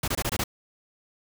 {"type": "noise bursts", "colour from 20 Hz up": "pink", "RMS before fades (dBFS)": -27, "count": 6, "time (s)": [0.03, 0.439], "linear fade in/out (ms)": 5, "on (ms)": 49, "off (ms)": 23, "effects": []}